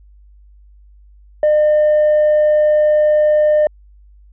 sine tone, 605 Hz, D#5, 49 cents flat, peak -7 dBFS, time 1.43-3.67 s, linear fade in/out 2 ms, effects tanh soft clip ceiling -8 dBFS + added 50 Hz sine -42 dBFS peak until 4.32 s

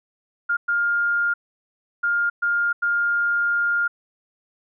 sine tone bursts at uneven times, 1409 Hz, F6, 15 cents sharp, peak -18 dBFS, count 5, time 0.49-0.57 / 0.68-1.34 / 2.03-2.3 / 2.42-2.73 / 2.82-3.88 s, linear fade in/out 10 ms, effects none

